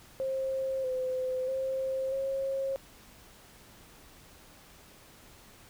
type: tone with pitch steps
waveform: sine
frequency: 531 / 513 / 529 / 540 Hz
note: C5 / C5 / C5 / C#5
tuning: +25 / -34 / +19 / -45 cents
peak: -29 dBFS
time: 0.2-2.76 s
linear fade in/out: 0 ms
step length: 640 ms
effects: pink hiss -55 dBFS RMS until 5.69 s